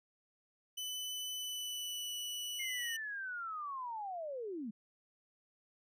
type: tone with pitch glide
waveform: sawtooth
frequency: 3002 to 2956 Hz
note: F#7 to F#7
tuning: +24 to -2 cents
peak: -36 dBFS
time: 0.77-2.97 s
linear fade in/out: 10 ms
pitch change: -26 cents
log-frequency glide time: 1.31-2.16 s
type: linear sweep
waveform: sine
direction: down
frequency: 2141 to 200 Hz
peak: -39 dBFS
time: 2.59-4.71 s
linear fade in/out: 10 ms
effects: none